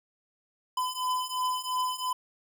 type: beating tone pair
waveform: square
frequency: 1009 / 1011.9 Hz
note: B5 / B5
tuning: +37 / +42 cents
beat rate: 2.9 Hz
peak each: -33 / -31 dBFS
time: 0.77-2.13 s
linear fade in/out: 5 ms
effects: none